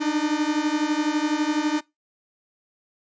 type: beating tone pair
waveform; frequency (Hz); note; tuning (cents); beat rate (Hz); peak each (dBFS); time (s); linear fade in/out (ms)
45% pulse; 296.2 / 308.2; D4 / D#4; +15 / -16; 12; -24; 0-1.81; 20
effects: noise-tail reverb RT60 0.2 s tail -22 dB re dry + resampled to 16000 Hz